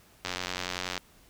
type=click train; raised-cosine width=0.2 ms; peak=-14 dBFS; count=67; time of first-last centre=0.25-0.978 s; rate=90.7 Hz; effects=pink hiss -59 dBFS RMS until 1.29 s